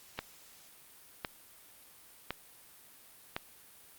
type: click train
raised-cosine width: 0.3 ms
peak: -18 dBFS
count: 4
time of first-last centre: 0.19-3.365 s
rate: 0.945 Hz
effects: white hiss -57 dBFS RMS until 3.98 s + Opus 48 kbps